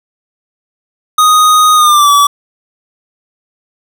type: tone with pitch glide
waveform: square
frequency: 1244.5 to 1147.8 Hz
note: D#6 to D6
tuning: 0 to -40 cents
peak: -5 dBFS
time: 1.18-2.27 s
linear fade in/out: 5 ms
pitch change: -140 cents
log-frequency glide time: 1.75-2.11 s
effects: none